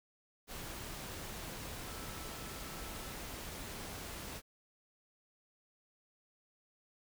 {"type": "tone in noise", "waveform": "sine", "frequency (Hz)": 1318.5, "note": "E6", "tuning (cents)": 0, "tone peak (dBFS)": -56, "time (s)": [1.83, 3.16], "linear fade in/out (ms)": 50, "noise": "pink", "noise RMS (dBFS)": -45, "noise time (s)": [0.47, 4.42], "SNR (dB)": -14, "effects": []}